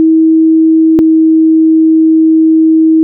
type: tone pair in turn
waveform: sine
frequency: 320.8 / 319.6 Hz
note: E4 / D#4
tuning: -47 / +47 cents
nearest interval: unison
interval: 6 cents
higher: first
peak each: -3 dBFS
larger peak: neither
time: 0-0.99 / 0.99-3.03 s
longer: second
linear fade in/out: 0 ms
effects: none